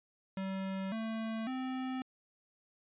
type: tone with pitch steps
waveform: square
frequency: 191.8 / 222.9 / 259 Hz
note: G3 / A3 / C4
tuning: -37 / +23 / -17 cents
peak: -36 dBFS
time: 0.37-2.02 s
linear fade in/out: 2 ms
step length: 550 ms
effects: resampled to 8000 Hz